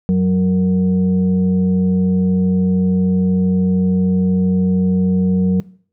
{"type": "tone with frequency modulation", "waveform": "sine", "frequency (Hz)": 185, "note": "F#3", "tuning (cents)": 0, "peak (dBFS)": -11, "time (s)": [0.09, 5.6], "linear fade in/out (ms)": 0, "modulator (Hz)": 277, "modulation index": 0.42, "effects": ["noise-tail reverb RT60 0.5 s tail -21 dB re dry"]}